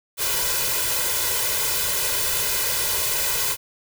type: noise with comb filter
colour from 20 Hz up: white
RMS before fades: -23 dBFS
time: 0.17-3.57 s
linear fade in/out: 50 ms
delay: 2 ms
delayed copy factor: +0.9
effects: none